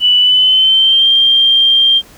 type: tone with pitch glide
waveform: sine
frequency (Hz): 2968 to 3181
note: F#7 to G7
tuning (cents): +5 to +25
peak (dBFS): -6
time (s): 0-2.02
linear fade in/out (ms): 50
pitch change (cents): +120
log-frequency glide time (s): 0.19-1.09
effects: pink hiss -41 dBFS RMS until 2.17 s